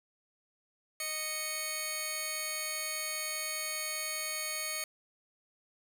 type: tone pair together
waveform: 10% pulse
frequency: 621.6 / 2215 Hz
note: D#5 / C#7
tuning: -2 / -2 cents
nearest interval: octave + minor seventh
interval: 2200 cents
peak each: -32 / -26 dBFS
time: 1-4.84 s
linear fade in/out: 2 ms
effects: none